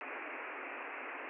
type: band-pass noise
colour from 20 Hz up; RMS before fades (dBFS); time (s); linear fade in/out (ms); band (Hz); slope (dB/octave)
white; -44; 0.01-1.29; 0; 260 to 2600; 96
effects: none